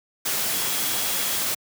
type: tone in noise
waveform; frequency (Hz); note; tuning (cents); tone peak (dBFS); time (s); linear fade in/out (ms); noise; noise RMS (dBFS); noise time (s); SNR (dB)
sine; 3322; G#7; 0; -36; 0.53-1.38; 10; white; -25; 0.25-1.55; -14
effects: high-pass 100 Hz 12 dB/octave